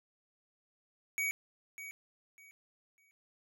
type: tone with echo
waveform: square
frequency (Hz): 2257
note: C#7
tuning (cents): +31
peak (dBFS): -32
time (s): 1.18-1.31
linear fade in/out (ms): 0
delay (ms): 600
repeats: 3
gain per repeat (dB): -12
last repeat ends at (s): 3.11
effects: none